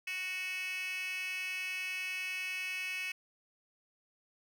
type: tone with high-pass filter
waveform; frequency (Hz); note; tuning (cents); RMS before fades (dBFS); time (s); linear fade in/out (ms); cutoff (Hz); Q
10% pulse; 370; F#4; 0; -38; 0.07-3.12; 5; 2500; 6.9
effects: none